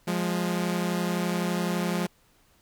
sawtooth tone pair together, 175.87 / 207.7 Hz, F3 / G#3, +12 / 0 cents, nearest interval minor third, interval 288 cents, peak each -23 / -26 dBFS, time 0.07-2.07 s, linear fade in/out 10 ms, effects pink hiss -63 dBFS RMS until 2.61 s

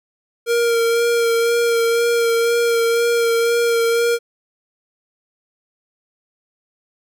square tone with vibrato, 466.2 Hz, A#4, in tune, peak -15 dBFS, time 0.46-4.19 s, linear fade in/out 50 ms, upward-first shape sine, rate 2 Hz, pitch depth 18 cents each way, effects none

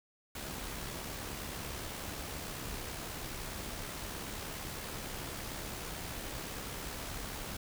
pink noise with amplitude modulation, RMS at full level -40 dBFS, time 0.35-7.57 s, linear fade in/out 5 ms, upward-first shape sine, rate 69.5 Hz, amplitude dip 35%, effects none

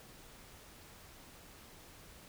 silence, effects pink hiss -56 dBFS RMS until 2.28 s

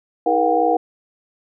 sine tone cluster, 320.9 / 419.6 / 478.6 / 720 / 784 Hz, E4 / G#4 / A#4 / F#5 / G5, -46 / +18 / +46 / -47 / 0 cents, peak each -22 / -27 / -19 / -18 / -21 dBFS, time 0.26-0.77 s, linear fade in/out 5 ms, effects none

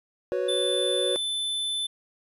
triangle chord, F# suspended fourth, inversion none, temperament equal, 370 / 493.9 / 554.4 Hz, F#4 / B4 / C#5, 0 / 0 / 0 cents, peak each -27 dBFS, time 0.32-1.16 s, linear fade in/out 0 ms
square tone, 3520 Hz, A7, in tune, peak -27 dBFS, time 0.48-1.87 s, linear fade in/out 10 ms
effects resampled to 32000 Hz

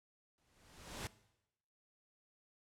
pink noise with exponential growth, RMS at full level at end -41 dBFS, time 0.38-1.07 s, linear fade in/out 0 ms, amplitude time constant 150 ms, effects noise-tail reverb RT60 0.9 s tail -19 dB re dry + low-pass 10000 Hz 12 dB/octave

